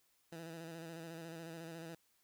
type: tone with vibrato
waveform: 15% pulse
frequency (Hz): 164.81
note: E3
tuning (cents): 0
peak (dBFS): -40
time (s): 0.32-1.95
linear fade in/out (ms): 5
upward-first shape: square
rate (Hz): 14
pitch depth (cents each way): 35
effects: white hiss -75 dBFS RMS until 2.23 s